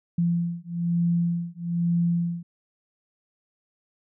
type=beating tone pair; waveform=sine; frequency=170.7 / 171.8 Hz; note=F3 / F3; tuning=-39 / -28 cents; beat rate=1.1 Hz; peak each=-25 dBFS; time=0.18-2.43 s; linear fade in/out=5 ms; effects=none